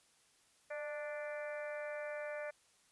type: harmonic tone with a mistuned harmonic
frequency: 293.7 Hz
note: D4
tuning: in tune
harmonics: 2 / 3 / 4 / 5 / 6 / 7 / 8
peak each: -41 / -55 / -55 / -51 / -50 / -54 / -54 dBFS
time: 0.7-2.51 s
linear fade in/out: 10 ms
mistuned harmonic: 2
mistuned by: +26 cents
effects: white hiss -70 dBFS RMS until 2.91 s + resampled to 24000 Hz